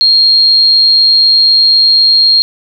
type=tone; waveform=sine; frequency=4236 Hz; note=C8; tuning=21 cents sharp; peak=-4 dBFS; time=0.01-2.42 s; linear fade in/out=0 ms; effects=none